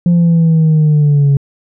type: linear sweep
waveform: sine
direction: down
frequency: 174.7 to 138.59 Hz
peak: -4 dBFS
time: 0.06-1.37 s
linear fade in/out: 2 ms
effects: tanh soft clip ceiling -5 dBFS